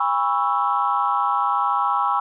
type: chord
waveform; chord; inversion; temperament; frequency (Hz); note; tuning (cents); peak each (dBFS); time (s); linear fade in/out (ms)
sine; C# minor seventh; second; equal with one note detuned; 812.1 / 987.8 / 1108.7 / 1318.5; G#5 / B5 / C#6 / E6; -39 / 0 / 0 / 0; -23; 0-2.2; 5
effects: tanh soft clip ceiling -8 dBFS